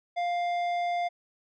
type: tone with tanh clipping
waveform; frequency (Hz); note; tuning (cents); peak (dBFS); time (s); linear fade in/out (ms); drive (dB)
sine; 700; F5; +4; -28; 0.16-1.09; 20; 11
effects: none